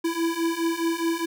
square beating tone pair, 329.6 / 334.4 Hz, E4 / E4, 0 / +25 cents, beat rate 4.8 Hz, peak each -28 / -26 dBFS, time 0.04-1.26 s, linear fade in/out 10 ms, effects none

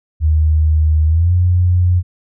sine tone with pitch glide, 77.78 to 89.35 Hz, D#2 to F2, 0 to +40 cents, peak -9 dBFS, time 0.2-2.03 s, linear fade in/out 50 ms, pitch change +240 cents, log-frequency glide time 1.07-1.33 s, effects none

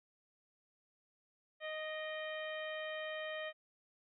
harmonic tone with a mistuned harmonic, 622.3 Hz, D#5, in tune, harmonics 1 / 2 / 3 / 4 / 5 / 6, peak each -42 / -51 / -45 / -52 / -50 / -58 dBFS, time 1.6-3.53 s, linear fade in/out 50 ms, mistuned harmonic 4, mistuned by -49 cents, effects none

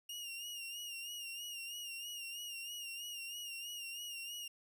sawtooth tone with vibrato, 2825 Hz, F7, 19 cents sharp, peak -40 dBFS, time 0.09-4.48 s, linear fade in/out 5 ms, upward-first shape sine, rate 3.1 Hz, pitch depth 55 cents each way, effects none

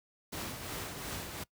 pink noise with tremolo, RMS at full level -38 dBFS, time 0.32-1.44 s, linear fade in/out 10 ms, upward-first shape triangle, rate 2.8 Hz, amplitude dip 50%, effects noise-tail reverb RT60 0.1 s tail -22 dB re dry + high-pass 60 Hz 12 dB/octave

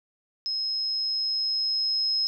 sine tone with level ramp, 5140 Hz, E8, 45 cents flat, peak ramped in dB -26 to -22 dBFS, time 0.46-2.27 s, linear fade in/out 0 ms, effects none

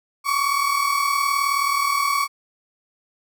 35% pulse tone pair together, 1108.7 / 1147.8 Hz, C#6 / D6, 0 / -40 cents, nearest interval minor second, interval 60 cents, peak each -20 dBFS, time 0.24-2.28 s, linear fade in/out 50 ms, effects none

